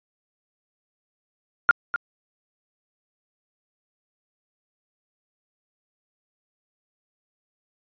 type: tone with echo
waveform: sine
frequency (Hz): 1405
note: F6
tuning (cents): +10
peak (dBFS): -10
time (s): 1.69-1.71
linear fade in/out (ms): 0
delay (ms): 250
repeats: 1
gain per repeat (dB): -11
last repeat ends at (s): 1.96
effects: resampled to 11025 Hz